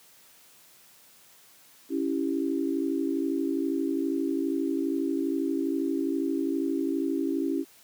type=chord; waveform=sine; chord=C# diminished; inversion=none; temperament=equal; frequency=277.2 / 329.6 / 392 Hz; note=C#4 / E4 / G4; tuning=0 / 0 / 0 cents; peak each=-28 / -29 / -33 dBFS; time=1.89-7.65 s; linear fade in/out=50 ms; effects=white hiss -56 dBFS RMS until 7.83 s + high-pass 100 Hz 12 dB/octave